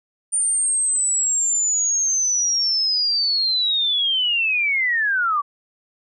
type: linear sweep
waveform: sine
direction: down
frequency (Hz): 9100 to 1125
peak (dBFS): -17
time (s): 0.32-5.42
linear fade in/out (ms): 20
effects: none